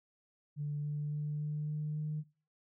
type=tone with pitch steps; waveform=sine; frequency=146.8 / 147.91 / 149.02 / 150.14 / 151.28 / 152.42 Hz; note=D3 / D3 / D3 / D3 / D#3 / D#3; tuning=0 / +13 / +26 / +39 / -48 / -35 cents; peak=-33 dBFS; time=0.56-2.24 s; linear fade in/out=50 ms; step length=280 ms; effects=noise-tail reverb RT60 0.4 s tail -21 dB re dry + tanh soft clip ceiling -29 dBFS